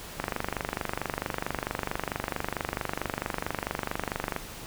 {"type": "click train", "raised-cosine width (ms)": 0.5, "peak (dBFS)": -13, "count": 103, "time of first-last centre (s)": [0.2, 4.363], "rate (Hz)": 24.5, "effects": ["pink hiss -42 dBFS RMS until 4.66 s"]}